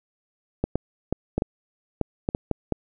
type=clicks; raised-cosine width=2 ms; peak=-9 dBFS; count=10; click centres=0.64 / 0.756 / 1.126 / 1.38 / 1.421 / 2.013 / 2.289 / 2.349 / 2.513 / 2.723 s; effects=none